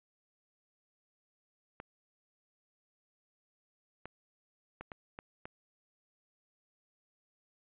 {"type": "clicks", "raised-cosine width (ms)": 0.5, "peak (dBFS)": -28, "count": 6, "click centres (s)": [1.801, 4.056, 4.81, 4.918, 5.189, 5.455], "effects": ["resampled to 8000 Hz"]}